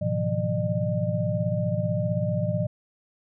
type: tone cluster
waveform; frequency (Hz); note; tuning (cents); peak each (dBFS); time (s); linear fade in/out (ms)
sine; 109.6 / 128.1 / 163.2 / 178.9 / 603; A2 / C3 / E3 / F3 / D5; -6 / -36 / -17 / +42 / +46; -28 / -30 / -30 / -30 / -29; 0.01-2.67; 10
effects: none